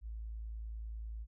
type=tone; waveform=sine; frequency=55 Hz; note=A1; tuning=in tune; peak=-40 dBFS; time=0.01-1.27 s; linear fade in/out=50 ms; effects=none